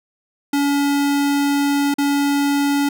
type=tone with dropouts; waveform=square; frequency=283.9 Hz; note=C#4; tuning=41 cents sharp; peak=-16 dBFS; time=0.53-2.89 s; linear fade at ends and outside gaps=5 ms; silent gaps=1.941-1.983 s; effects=none